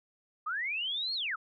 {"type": "linear two-way sweep", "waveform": "sine", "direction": "up then down", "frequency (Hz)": [1174.7, 4387, 1174.7], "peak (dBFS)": -31, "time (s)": [0.46, 1.36], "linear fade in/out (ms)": 10, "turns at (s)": 1.14, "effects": []}